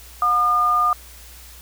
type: tone pair together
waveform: sine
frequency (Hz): 721 / 1212.6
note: F#5 / D#6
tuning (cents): -45 / -45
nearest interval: major sixth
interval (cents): 900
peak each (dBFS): -25 / -15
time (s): 0.22-0.93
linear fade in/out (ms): 2
effects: added 60 Hz sine -43 dBFS peak until 1.61 s + white hiss -44 dBFS RMS until 1.61 s